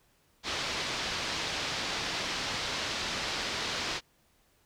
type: low-pass noise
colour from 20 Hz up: white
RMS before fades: -34 dBFS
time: 0.43-4.01 s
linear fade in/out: 50 ms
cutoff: 5100 Hz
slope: 24 dB/octave
effects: pink hiss -68 dBFS RMS until 4.65 s